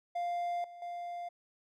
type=tone with level steps; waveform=triangle; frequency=698.5 Hz; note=F5; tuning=in tune; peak=-30 / -45 / -36 dBFS; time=0.15-1.29 s; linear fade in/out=10 ms; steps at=0.64 / 0.82 s; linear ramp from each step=2 ms; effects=none